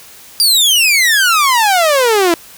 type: exponential sweep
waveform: sawtooth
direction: down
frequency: 4840 to 326.7 Hz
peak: -5 dBFS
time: 0.4-2.34 s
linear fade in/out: 0 ms
effects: white hiss -38 dBFS RMS until 2.57 s